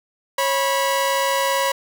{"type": "tone pair together", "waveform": "sawtooth", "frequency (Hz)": [548.1, 978], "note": ["C#5", "B5"], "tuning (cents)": [-20, -17], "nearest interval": "minor seventh", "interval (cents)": 1003, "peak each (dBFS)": -17, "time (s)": [0.38, 1.72], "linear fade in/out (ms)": 5, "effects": []}